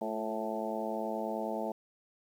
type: harmonic tone with a mistuned harmonic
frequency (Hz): 109.6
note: A2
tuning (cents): -6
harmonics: 2 / 3 / 4 / 5 / 6 / 7 / 8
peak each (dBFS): -39 / -42 / -41 / -40 / -38 / -43 / -41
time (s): 0.01-1.72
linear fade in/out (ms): 5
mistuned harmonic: 3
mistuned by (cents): +42
effects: 10-bit